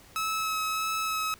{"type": "tone with vibrato", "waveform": "sawtooth", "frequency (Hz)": 1292, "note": "E6", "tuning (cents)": -35, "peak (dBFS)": -24, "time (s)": [0.16, 1.34], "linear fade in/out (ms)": 0, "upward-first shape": "sine", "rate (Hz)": 1.6, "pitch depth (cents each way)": 13, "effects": ["pink hiss -54 dBFS RMS until 1.39 s"]}